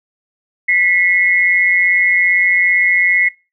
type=tone pair together; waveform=sine; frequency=1975.5 / 2158 Hz; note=B6 / C#7; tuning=0 / -47 cents; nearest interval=major second; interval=153 cents; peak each=-13 dBFS; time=0.68-3.29 s; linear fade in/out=10 ms; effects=noise-tail reverb RT60 0.3 s tail -22 dB re dry